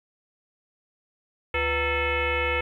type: tone with frequency modulation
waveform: sine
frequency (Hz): 1334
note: E6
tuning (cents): +20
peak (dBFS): -22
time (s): 1.54-2.61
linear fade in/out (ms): 5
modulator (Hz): 420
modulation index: 3.2
effects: 10-bit